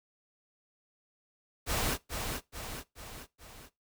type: noise with echo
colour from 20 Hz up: pink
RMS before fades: -31 dBFS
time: 1.66-1.98 s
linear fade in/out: 50 ms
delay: 430 ms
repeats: 4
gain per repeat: -5 dB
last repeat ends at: 3.7 s
effects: noise-tail reverb RT60 0.2 s tail -19 dB re dry